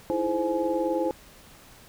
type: tone cluster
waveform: sine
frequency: 315.5 / 335.1 / 423.5 / 521 / 844 Hz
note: D#4 / E4 / G#4 / C5 / G#5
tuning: +24 / +29 / +34 / -7 / +28 cents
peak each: -32 / -28 / -36 / -27 / -32 dBFS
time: 0.1-1.11 s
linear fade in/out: 0 ms
effects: pink hiss -51 dBFS RMS until 1.88 s